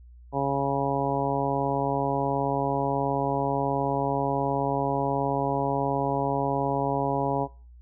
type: harmonic tone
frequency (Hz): 138.6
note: C#3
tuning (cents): 0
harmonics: 1 / 2 / 3 / 4 / 5 / 6 / 7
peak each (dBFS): -31 / -31 / -31 / -31 / -31 / -31 / -31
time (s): 0.32-7.48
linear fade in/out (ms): 50
effects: noise-tail reverb RT60 0.4 s tail -22 dB re dry + added 60 Hz sine -46 dBFS peak until 7.81 s